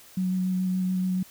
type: tone with vibrato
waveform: sine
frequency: 185 Hz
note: F#3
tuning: in tune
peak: -23 dBFS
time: 0.17-1.23 s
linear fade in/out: 5 ms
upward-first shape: square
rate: 7 Hz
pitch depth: 10 cents each way
effects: white hiss -51 dBFS RMS until 1.3 s